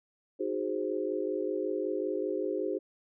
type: chord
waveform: sine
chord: Ab dominant seventh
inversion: second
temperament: equal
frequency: 311.1 / 370 / 415.3 / 523.3 Hz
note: Eb4 / Gb4 / Ab4 / C5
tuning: 0 / 0 / 0 / 0 cents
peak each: -36 / -34 / -34 / -36 dBFS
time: 0.39-2.79 s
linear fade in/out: 20 ms
effects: none